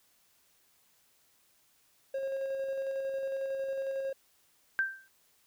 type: tone with tremolo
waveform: triangle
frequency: 540 Hz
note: C#5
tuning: 45 cents flat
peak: -29 dBFS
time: 2.14-4.13 s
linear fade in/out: 5 ms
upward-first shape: square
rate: 11 Hz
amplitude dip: 25%
type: tone with exponential decay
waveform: sine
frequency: 1568 Hz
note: G6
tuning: in tune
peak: -23 dBFS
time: 4.79-5.08 s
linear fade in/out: 0 ms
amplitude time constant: 63 ms
effects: white hiss -68 dBFS RMS until 5.46 s